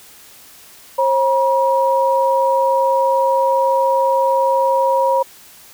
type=tone pair together; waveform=sine; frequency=536.8 / 958 Hz; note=C5 / A#5; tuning=+44 / +47 cents; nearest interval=minor seventh; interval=1003 cents; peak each=-15 dBFS; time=0.98-5.23 s; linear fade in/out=10 ms; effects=white hiss -43 dBFS RMS until 5.73 s